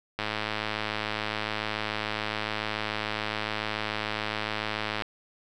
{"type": "click train", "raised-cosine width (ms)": 0.3, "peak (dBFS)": -13, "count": 518, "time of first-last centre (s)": [0.19, 5.022], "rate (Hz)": 107, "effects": []}